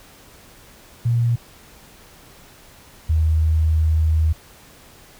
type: tone pair in turn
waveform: sine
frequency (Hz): 118.1 / 79.17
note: A#2 / D#2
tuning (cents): +23 / +31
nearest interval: perfect fifth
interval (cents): 692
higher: first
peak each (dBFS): -15 / -14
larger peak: second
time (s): 1.05-1.36 / 3.09-4.33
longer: second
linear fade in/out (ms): 10
effects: pink hiss -47 dBFS RMS until 5.19 s